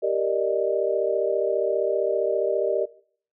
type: chord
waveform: sine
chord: Eb major seventh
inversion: first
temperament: equal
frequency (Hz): 392 / 466.2 / 587.3 / 622.3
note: G4 / Bb4 / D5 / Eb5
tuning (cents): 0 / 0 / 0 / 0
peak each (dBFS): -26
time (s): 0.02-2.86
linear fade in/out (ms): 20
effects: noise-tail reverb RT60 0.5 s tail -18 dB re dry